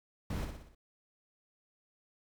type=noise with echo; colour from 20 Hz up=brown; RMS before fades=-36 dBFS; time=0.3-0.45 s; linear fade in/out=5 ms; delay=60 ms; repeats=5; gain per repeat=-5 dB; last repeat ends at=0.75 s; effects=none